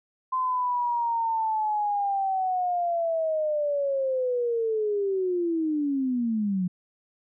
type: linear sweep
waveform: sine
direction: down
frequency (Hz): 1037 to 176.1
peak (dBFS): -23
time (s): 0.32-6.68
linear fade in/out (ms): 10
effects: none